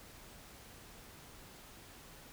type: silence
effects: pink hiss -55 dBFS RMS until 2.32 s